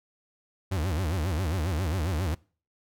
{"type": "tone with vibrato", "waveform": "40% pulse", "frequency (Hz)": 85, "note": "F2", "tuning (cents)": -46, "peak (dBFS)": -25, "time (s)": [0.71, 2.35], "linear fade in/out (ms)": 10, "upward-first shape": "sine", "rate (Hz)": 7.4, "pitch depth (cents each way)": 240, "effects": ["noise-tail reverb RT60 0.4 s tail -24 dB re dry"]}